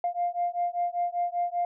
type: beating tone pair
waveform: sine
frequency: 698.5 / 703.6 Hz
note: F5 / F5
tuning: 0 / +13 cents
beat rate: 5.1 Hz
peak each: -28 dBFS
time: 0.04-1.65 s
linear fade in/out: 2 ms
effects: tanh soft clip ceiling -19 dBFS